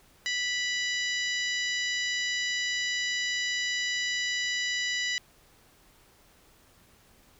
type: harmonic tone with a mistuned harmonic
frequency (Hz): 985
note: B5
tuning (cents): -5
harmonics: 2 / 3 / 4 / 5 / 6 / 7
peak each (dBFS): -30 / -34 / -36 / -38 / -40 / -41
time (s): 0.26-5.18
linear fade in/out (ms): 0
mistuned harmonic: 7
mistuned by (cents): +57
effects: pink hiss -60 dBFS RMS until 7.39 s